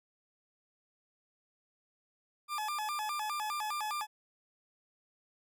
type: tone with vibrato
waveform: 40% pulse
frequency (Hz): 1009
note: B5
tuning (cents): +37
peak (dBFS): -33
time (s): 2.48-4.07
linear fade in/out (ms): 50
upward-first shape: square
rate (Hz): 4.9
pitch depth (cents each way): 290
effects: none